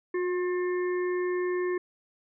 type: harmonic tone with a mistuned harmonic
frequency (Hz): 356.6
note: F4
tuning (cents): +36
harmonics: 1 / 3 / 5 / 6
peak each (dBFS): -26 / -39 / -39 / -45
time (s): 0.14-1.78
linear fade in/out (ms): 5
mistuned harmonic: 1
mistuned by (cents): +19
effects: none